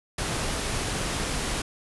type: low-pass noise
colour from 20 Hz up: pink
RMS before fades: -29 dBFS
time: 0.18-1.62 s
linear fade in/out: 5 ms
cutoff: 11000 Hz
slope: 96 dB/octave
effects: none